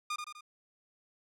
sawtooth tone with echo, 1215 Hz, D#6, 42 cents flat, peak -29 dBFS, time 0.1-0.16 s, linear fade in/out 5 ms, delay 83 ms, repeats 3, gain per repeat -5 dB, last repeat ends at 0.409 s, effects low-pass 9000 Hz 12 dB/octave

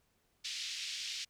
white band-pass noise, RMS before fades -41 dBFS, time 0.44-1.25 s, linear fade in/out 10 ms, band 2400 to 5500 Hz, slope 24 dB/octave, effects pink hiss -75 dBFS RMS until 1.29 s

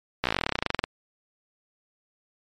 slowing click train, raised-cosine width 0.3 ms, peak -7 dBFS, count 22, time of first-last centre 0.24-0.84 s, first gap 15 ms, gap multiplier 1.06, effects MP3 64 kbps

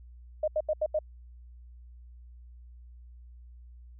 sine tone bursts, 616 Hz, D#5, 17 cents flat, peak -24 dBFS, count 5, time 0.43-0.99 s, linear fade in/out 5 ms, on 48 ms, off 80 ms, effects added 60 Hz sine -47 dBFS peak until 3.99 s

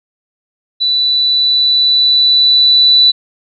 sine tone with level ramp, 3971 Hz, B7, 9 cents sharp, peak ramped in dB -10 to -4 dBFS, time 0.8-3.12 s, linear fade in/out 20 ms, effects none

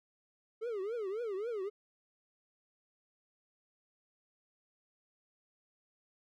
triangle tone with vibrato, 426.2 Hz, G#4, 45 cents sharp, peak -33 dBFS, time 0.61-1.7 s, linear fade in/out 20 ms, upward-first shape triangle, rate 3.7 Hz, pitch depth 260 cents each way, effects none

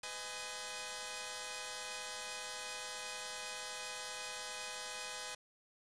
5% pulse chord, G# minor, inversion first, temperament equal with one note detuned, 504.3 / 622.3 / 830.6 Hz, B4 / D#5 / G#5, +36 / 0 / 0 cents, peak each -35 / -37 / -35 dBFS, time 0.03-5.35 s, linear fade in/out 5 ms, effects resampled to 22050 Hz + 9-bit

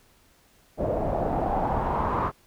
pink noise with low-pass filter sweep, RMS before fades -26 dBFS, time 0.77-2.32 s, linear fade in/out 50 ms, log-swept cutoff 580 to 1100 Hz, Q 3.8, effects pink hiss -60 dBFS RMS until 2.46 s

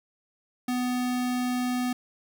square tone, 248.9 Hz, B3, 14 cents sharp, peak -26 dBFS, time 0.68-1.93 s, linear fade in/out 5 ms, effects 11-bit

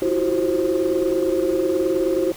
sine tone cluster, 327.9 / 357.7 / 376.7 / 529 Hz, E4 / F4 / F#4 / C5, -9 / +41 / +31 / +19 cents, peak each -22 dBFS, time 0.02-2.32 s, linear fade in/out 2 ms, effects tanh soft clip ceiling -11 dBFS + pink hiss -39 dBFS RMS until 2.36 s

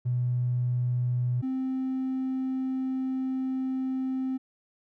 triangle tone pair in turn, 123.4 / 261.5 Hz, B2 / C4, -1 / -1 cents, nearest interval octave + minor second, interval 1300 cents, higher second, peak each -20 / -24 dBFS, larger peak first, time 0.05-1.42 / 1.42-4.38 s, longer second, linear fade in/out 20 ms, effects tanh soft clip ceiling -22 dBFS

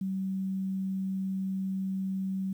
sine tone, 191.2 Hz, G3, 43 cents flat, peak -29 dBFS, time 0.01-2.53 s, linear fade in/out 5 ms, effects 10-bit

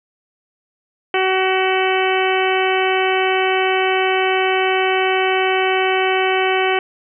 harmonic tone, 377.2 Hz, F#4, 33 cents sharp, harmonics 1 / 2 / 3 / 4 / 5 / 6 / 7 / 8, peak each -18 / -20 / -26 / -25 / -26 / -24 / -26 / -26 dBFS, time 1.14-6.79 s, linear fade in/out 2 ms, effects none

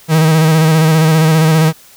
45% pulse tone with vibrato, 158.6 Hz, D#3, 33 cents sharp, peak -7 dBFS, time 0.08-1.73 s, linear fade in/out 50 ms, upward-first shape square, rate 15 Hz, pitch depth 32 cents each way, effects white hiss -42 dBFS RMS until 1.96 s

